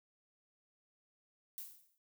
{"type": "noise with exponential decay", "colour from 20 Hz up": "violet", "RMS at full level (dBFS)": -43, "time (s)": [1.58, 1.98], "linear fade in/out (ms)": 0, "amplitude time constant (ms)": 86, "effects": []}